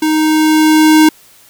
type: tone with level ramp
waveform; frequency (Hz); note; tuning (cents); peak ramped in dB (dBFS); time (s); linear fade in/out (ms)
square; 311.1; D#4; 0; -11 to -4; 0.02-1.09; 5
effects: white hiss -44 dBFS RMS until 1.49 s